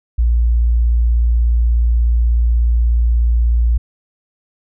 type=tone; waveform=sine; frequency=58.27 Hz; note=A#1; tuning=in tune; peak=-10 dBFS; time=0.18-3.78 s; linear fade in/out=10 ms; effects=none